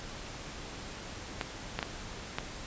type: clicks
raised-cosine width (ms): 0.3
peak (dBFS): -15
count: 4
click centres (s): 1.412 / 1.79 / 1.828 / 2.385
effects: pink hiss -43 dBFS RMS until 2.66 s + resampled to 16000 Hz